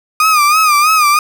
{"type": "tone with vibrato", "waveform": "35% pulse", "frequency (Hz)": 1226, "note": "D#6", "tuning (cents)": -26, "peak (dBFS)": -6, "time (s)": [0.2, 1.19], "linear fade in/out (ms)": 2, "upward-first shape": "sine", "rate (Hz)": 3.1, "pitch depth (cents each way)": 88, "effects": []}